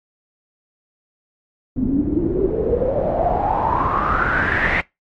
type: noise with low-pass filter sweep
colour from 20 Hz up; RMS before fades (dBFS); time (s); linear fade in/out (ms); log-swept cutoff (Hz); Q
pink; -19; 1.76-4.81; 5; 240 to 2100; 9.7
effects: noise-tail reverb RT60 0.2 s tail -23 dB re dry + AAC 32 kbps

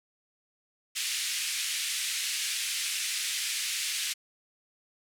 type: band-pass noise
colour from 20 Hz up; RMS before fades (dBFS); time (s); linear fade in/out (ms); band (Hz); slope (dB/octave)
pink; -32; 0.95-4.14; 20; 2200 to 11000; 24
effects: none

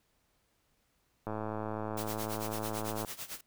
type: click train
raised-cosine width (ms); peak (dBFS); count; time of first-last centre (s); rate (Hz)
1; -23; 193; 1.27-3.048; 108
type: noise with tremolo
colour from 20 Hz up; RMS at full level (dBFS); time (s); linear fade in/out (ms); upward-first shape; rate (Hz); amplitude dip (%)
white; -40; 1.97-3.41; 5; sine; 9; 85
effects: pink hiss -74 dBFS RMS until 3.46 s

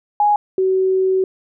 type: tone pair in turn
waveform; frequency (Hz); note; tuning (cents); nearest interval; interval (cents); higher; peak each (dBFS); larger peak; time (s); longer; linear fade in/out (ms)
sine; 830.6 / 377.5; G#5 / F#4; 0 / +35; octave + major second; 1365; first; -11 / -13; first; 0.2-0.36 / 0.58-1.24; second; 2
effects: none

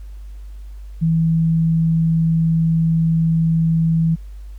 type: tone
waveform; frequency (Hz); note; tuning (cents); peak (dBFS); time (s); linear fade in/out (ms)
sine; 163.2; E3; -17; -13; 1.01-4.16; 20
effects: added 50 Hz sine -31 dBFS peak until 4.58 s + pink hiss -57 dBFS RMS until 4.58 s

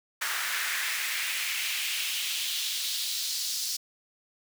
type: noise with high-pass filter sweep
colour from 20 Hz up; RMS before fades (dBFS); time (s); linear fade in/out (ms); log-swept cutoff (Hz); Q
pink; -31; 0.21-3.77; 10; 1500 to 5000; 2.3
effects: none

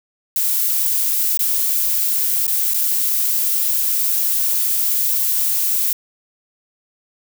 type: noise with dropouts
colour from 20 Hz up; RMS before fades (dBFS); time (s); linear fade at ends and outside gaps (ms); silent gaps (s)
violet; -18; 0.36-5.93; 2; 1.374-1.392 / 2.468-2.478 / 2.737-2.743
effects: none

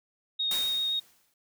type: tone with vibrato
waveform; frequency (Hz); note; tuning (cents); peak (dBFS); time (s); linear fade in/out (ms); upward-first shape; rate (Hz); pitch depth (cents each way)
sine; 3729; A#7; 0; -26; 0.39-1; 10; sine; 7.7; 11
type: noise with exponential decay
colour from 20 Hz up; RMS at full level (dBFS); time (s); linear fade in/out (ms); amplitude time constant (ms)
white; -33; 0.51-1.34; 2; 180
effects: none

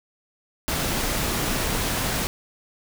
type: noise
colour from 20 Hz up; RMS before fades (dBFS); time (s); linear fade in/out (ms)
pink; -25; 0.68-2.27; 0
effects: none

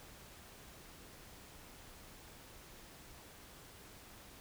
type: silence
effects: pink hiss -56 dBFS RMS until 4.4 s

